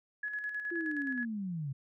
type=tone with tremolo; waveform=sine; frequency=1690 Hz; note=G#6; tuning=30 cents sharp; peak=-33 dBFS; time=0.23-1.25 s; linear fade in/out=5 ms; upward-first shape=square; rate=9.5 Hz; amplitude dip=45%
type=linear sweep; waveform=sine; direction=down; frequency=348.3 to 130 Hz; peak=-34 dBFS; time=0.71-1.73 s; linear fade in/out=10 ms
effects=none